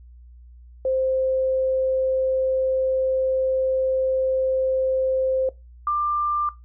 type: tone pair in turn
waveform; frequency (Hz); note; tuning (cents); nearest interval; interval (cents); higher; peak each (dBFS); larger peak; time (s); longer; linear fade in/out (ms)
sine; 523.3 / 1189.1; C5 / D6; 0 / +21; octave + major second; 1421; second; -19; neither; 0.85-5.49 / 5.87-6.49; first; 2
effects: noise-tail reverb RT60 0.2 s tail -19 dB re dry + added 60 Hz sine -43 dBFS peak until 6.64 s